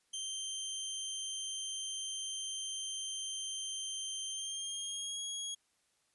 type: tone with pitch glide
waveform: 20% pulse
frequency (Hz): 3136 to 3300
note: G7 to G#7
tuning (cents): 0 to -12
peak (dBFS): -32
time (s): 0.13-5.55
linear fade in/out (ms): 10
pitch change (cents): +88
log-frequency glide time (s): 4.27-5.2
effects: white hiss -75 dBFS RMS until 6.14 s + resampled to 24000 Hz